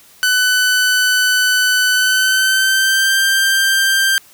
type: tone with pitch glide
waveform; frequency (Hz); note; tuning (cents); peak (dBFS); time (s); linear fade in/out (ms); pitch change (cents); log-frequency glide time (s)
sawtooth; 1500 to 1576.4; F#6 to G6; +23 to +9; -8; 0.23-4.18; 0; +86; 1.91-3.16
effects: white hiss -46 dBFS RMS until 4.33 s